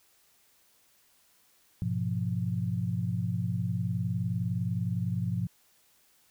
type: chord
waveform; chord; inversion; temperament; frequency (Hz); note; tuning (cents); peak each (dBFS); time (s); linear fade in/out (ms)
sine; F diminished; first; equal; 103.83 / 123.47 / 174.61; Ab2 / Cb3 / F3; 0 / 0 / 0; -32; 1.82-5.47; 0
effects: white hiss -65 dBFS RMS until 6.3 s